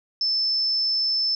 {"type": "tone", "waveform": "sine", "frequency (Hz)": 5274, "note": "E8", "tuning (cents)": 0, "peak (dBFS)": -20, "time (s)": [0.21, 1.35], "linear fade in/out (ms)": 2, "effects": []}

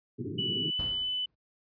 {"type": "band-pass noise", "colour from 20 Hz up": "pink", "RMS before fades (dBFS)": -36, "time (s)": [0.18, 0.71], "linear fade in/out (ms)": 20, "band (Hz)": [100, 430], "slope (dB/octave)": 96}
{"type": "tone with pitch glide", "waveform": "sine", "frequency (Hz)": [2960, 3001], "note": ["F#7", "F#7"], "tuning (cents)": [0, 24], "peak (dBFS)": -29, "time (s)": [0.38, 1.26], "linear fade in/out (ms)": 10, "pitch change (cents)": 24, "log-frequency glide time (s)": [0.65, 0.79]}
{"type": "noise with exponential decay", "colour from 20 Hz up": "brown", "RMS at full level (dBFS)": -33, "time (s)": [0.79, 1.35], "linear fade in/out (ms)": 5, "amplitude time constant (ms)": 120}
{"effects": ["high-pass 60 Hz 12 dB/octave", "resampled to 11025 Hz"]}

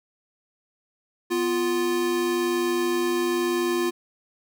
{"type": "tone pair together", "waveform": "square", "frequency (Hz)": [248.3, 349.2], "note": ["B3", "F4"], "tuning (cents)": [9, 0], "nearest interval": "tritone", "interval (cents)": 591, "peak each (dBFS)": [-31, -23], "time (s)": [1.3, 3.91], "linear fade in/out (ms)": 20, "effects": []}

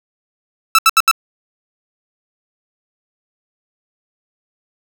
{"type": "tone bursts", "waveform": "sawtooth", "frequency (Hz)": 1318.5, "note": "E6", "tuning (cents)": 0, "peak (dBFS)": -3, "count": 4, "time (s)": [0.75, 1.113], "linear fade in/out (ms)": 2, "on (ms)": 36, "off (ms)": 73, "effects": []}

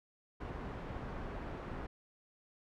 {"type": "low-pass noise", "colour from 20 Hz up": "pink", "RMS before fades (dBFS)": -43, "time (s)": [0.4, 1.87], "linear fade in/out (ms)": 10, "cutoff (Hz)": 1400, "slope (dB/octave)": 12, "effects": []}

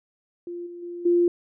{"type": "tone with level steps", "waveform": "sine", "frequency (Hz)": 348, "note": "F4", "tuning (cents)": -6, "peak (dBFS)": [-31, -36, -32, -16], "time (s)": [0.47, 1.28], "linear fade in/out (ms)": 2, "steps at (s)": [0.66, 0.82, 1.05], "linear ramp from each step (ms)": 10, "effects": []}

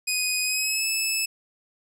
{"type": "tone with pitch glide", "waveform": "15% pulse", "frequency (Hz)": [2497, 2612], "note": ["D#7", "E7"], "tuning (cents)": [6, -17], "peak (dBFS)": -16, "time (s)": [0.07, 1.26], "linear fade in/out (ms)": 10, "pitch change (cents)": 77, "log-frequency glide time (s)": [0.43, 0.86], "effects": []}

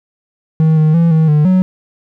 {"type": "tone with pitch steps", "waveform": "triangle", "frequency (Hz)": [158.6, 155.4, 167.7, 159.1, 150, 185.5], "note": ["D#3", "D#3", "E3", "D#3", "D3", "F#3"], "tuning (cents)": [33, -2, 30, 39, 37, 5], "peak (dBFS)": -5, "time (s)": [0.6, 1.62], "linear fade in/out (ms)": 0, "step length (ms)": 170, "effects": []}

